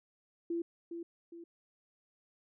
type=tone with echo; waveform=sine; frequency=338.5 Hz; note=E4; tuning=46 cents sharp; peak=-32 dBFS; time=0.5-0.62 s; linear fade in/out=5 ms; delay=410 ms; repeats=2; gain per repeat=-7 dB; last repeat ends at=1.44 s; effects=none